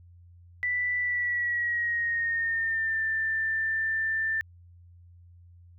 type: tone with pitch glide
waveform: sine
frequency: 1975.5 to 1780.4 Hz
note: B6 to A6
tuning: 0 to +20 cents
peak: -25 dBFS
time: 0.63-4.41 s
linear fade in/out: 0 ms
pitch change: -180 cents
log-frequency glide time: 0.99-3.02 s
effects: added 87 Hz sine -50 dBFS peak until 5.78 s